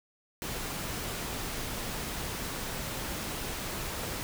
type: noise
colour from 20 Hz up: pink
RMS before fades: -36 dBFS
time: 0.42-4.23 s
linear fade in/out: 0 ms
effects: none